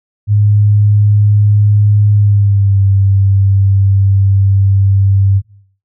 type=tone with pitch glide; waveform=sine; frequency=103.83 to 98 Hz; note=G#2 to G2; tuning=0 to 0 cents; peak=-6 dBFS; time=0.27-5.42 s; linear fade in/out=50 ms; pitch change=-100 cents; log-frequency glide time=2.11-2.82 s; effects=noise-tail reverb RT60 0.6 s tail -21 dB re dry